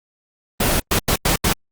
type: noise bursts at uneven times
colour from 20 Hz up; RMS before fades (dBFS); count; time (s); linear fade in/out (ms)
pink; -17; 5; 0.6-0.8 / 0.91-0.99 / 1.08-1.16 / 1.25-1.36 / 1.44-1.53; 5
effects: Opus 24 kbps